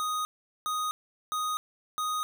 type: tone bursts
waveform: square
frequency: 1245 Hz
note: D#6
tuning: 1 cent sharp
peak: -29 dBFS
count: 4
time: 0-2.23 s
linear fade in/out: 0 ms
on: 250 ms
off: 410 ms
effects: none